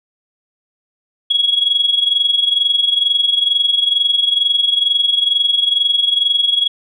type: tone with amplitude modulation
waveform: sine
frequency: 3329 Hz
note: G#7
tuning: 3 cents sharp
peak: -8 dBFS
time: 1.3-6.68 s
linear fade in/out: 10 ms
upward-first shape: sine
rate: 22.2 Hz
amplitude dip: 75%
effects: tanh soft clip ceiling -4 dBFS